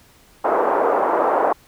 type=band-pass noise; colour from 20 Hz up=pink; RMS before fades=-18 dBFS; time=0.44-1.53 s; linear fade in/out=10 ms; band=410 to 1100 Hz; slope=24 dB/octave; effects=pink hiss -52 dBFS RMS until 1.67 s